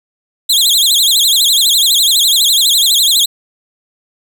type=tone with vibrato; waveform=sawtooth; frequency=3654 Hz; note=A#7; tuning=35 cents flat; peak=-5 dBFS; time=0.49-3.26 s; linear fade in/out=10 ms; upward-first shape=sine; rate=12 Hz; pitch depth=220 cents each way; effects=none